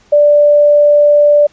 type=tone; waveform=sine; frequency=587.3 Hz; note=D5; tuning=in tune; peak=-4 dBFS; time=0.12-1.47 s; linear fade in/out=10 ms; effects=pink hiss -49 dBFS RMS until 1.52 s + resampled to 16000 Hz